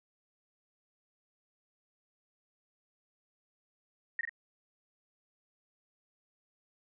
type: tone with echo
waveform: sine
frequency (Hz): 1864.7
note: A#6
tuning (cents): 0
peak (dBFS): -29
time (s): 4.19-4.21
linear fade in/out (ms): 2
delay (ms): 42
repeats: 2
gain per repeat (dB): -4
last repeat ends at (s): 4.294
effects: none